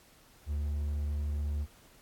triangle tone, 73.42 Hz, D2, in tune, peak -28 dBFS, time 0.46-1.67 s, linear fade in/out 50 ms, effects pink hiss -60 dBFS RMS until 2.01 s + AAC 64 kbps

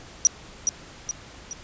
sine tone with echo, 5830 Hz, F#8, 26 cents flat, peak -12 dBFS, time 0.25-0.27 s, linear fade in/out 0 ms, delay 420 ms, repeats 3, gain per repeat -6 dB, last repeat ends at 1.53 s, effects pink hiss -45 dBFS RMS until 1.63 s + resampled to 16000 Hz

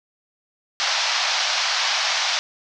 white band-pass noise, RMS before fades -22 dBFS, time 0.8-2.39 s, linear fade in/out 0 ms, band 630 to 5800 Hz, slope 48 dB/octave, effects none

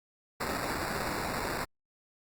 white noise with sample-and-hold, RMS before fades -34 dBFS, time 0.4-1.65 s, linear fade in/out 10 ms, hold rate 3150 Hz, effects Opus 48 kbps

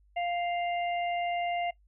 harmonic tone, 698.5 Hz, F5, in tune, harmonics 1 / 3 / 4, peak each -29 / -38 / -41 dBFS, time 0.16-1.71 s, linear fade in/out 10 ms, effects noise-tail reverb RT60 0.1 s tail -19 dB re dry + added 50 Hz sine -60 dBFS peak until 1.87 s

